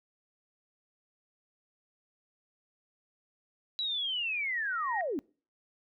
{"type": "linear sweep", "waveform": "sine", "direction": "down", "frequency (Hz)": [3951, 248.8], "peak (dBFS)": -30, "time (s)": [3.79, 5.19], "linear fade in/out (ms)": 0}
{"type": "tone with exponential growth", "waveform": "sine", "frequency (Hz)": 1875, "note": "A#6", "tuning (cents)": 10, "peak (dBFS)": -31, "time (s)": [4.22, 5.01], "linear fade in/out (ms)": 1, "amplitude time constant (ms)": 170}
{"effects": ["noise-tail reverb RT60 0.4 s tail -25 dB re dry"]}